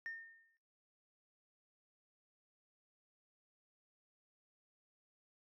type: tone with exponential decay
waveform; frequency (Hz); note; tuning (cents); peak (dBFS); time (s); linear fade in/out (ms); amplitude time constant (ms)
sine; 1822; A#6; -40; -38; 0.06-0.57; 0; 110
effects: noise-tail reverb RT60 1.0 s tail -25 dB re dry + tanh soft clip ceiling -38 dBFS